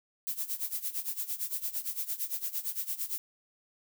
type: noise with tremolo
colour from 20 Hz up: violet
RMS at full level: -32 dBFS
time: 0.27-3.18 s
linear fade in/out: 0 ms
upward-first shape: sine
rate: 8.8 Hz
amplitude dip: 85%
effects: none